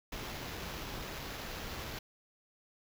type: noise with sample-and-hold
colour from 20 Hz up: pink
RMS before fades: -42 dBFS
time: 0.12-1.99 s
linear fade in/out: 5 ms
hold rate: 8820 Hz
effects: none